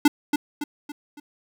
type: tone with echo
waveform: square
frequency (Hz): 293.7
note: D4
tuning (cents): 0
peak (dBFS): -12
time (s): 0.05-0.08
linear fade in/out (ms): 5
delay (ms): 280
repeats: 4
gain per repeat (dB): -7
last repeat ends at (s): 1.2
effects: none